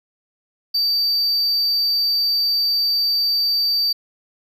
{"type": "tone", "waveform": "triangle", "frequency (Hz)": 4632, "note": "D8", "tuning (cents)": -25, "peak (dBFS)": -15, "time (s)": [0.74, 3.93], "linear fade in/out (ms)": 10, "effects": []}